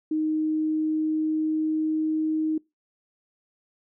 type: tone with pitch glide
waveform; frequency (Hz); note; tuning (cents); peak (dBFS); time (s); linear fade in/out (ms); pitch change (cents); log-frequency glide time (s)
sine; 311.1 to 313.3; D#4 to D#4; 0 to +12; -22; 0.11-2.58; 5; +12; 0.28-2.35
effects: noise-tail reverb RT60 0.2 s tail -23 dB re dry